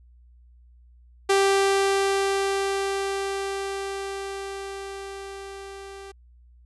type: tone with level ramp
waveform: sawtooth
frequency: 392.3 Hz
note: G4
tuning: 1 cent sharp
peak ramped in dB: -13 to -35 dBFS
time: 1.29-6.12 s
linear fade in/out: 10 ms
effects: added 60 Hz sine -50 dBFS peak until 6.65 s + resampled to 24000 Hz